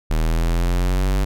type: exponential sweep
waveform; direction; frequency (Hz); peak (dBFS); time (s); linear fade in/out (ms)
square; up; 38.89 to 49; -17; 0.1-1.25; 10
effects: none